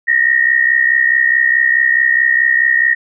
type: tone pair together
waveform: sine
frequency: 1835.3 / 1900 Hz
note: A#6 / A#6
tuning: -27 / +33 cents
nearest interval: minor second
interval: 60 cents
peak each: -12 dBFS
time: 0.07-2.95 s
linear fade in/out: 20 ms
effects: none